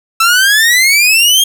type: exponential sweep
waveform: sawtooth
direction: up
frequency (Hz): 1318.5 to 3266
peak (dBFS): -3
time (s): 0.2-1.44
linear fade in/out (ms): 5
effects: none

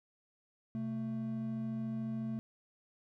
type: tone pair together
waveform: triangle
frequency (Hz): 128.4 / 222.3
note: C3 / A3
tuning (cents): -32 / +18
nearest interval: minor seventh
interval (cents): 950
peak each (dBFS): -40 / -34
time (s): 0.75-2.39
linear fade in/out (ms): 0
effects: none

